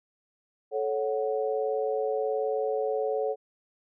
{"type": "chord", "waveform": "sine", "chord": "F# minor", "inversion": "first", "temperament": "equal with one note detuned", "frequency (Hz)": [435.7, 554.4, 740], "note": ["A4", "C#5", "F#5"], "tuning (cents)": [-17, 0, 0], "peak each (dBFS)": [-28, -30, -34], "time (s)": [0.71, 3.36], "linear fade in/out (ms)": 50, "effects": []}